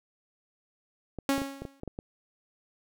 clicks, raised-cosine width 2 ms, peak -23 dBFS, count 8, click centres 1.187 / 1.38 / 1.418 / 1.62 / 1.652 / 1.834 / 1.877 / 1.989 s
sawtooth tone with exponential decay, 275 Hz, C#4, 14 cents flat, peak -18 dBFS, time 1.29-1.8 s, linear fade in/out 0 ms, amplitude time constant 110 ms
effects none

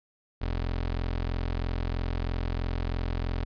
25% pulse tone, 43.08 Hz, F1, 23 cents flat, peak -24 dBFS, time 0.41-3.45 s, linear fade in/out 10 ms, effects resampled to 11025 Hz

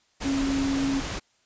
sine tone in noise, 273.4 Hz, C#4, 24 cents flat, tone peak -23 dBFS, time 0.24-1.01 s, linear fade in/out 20 ms, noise pink, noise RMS -32 dBFS, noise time 0.2-1.2 s, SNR +6 dB, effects white hiss -66 dBFS RMS until 1.45 s + resampled to 16000 Hz

